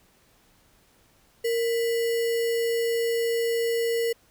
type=tone with sample-and-hold; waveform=sine; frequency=463.4 Hz; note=A#4; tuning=10 cents flat; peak=-22 dBFS; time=1.44-4.13 s; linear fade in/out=10 ms; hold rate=2450 Hz; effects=pink hiss -61 dBFS RMS until 4.3 s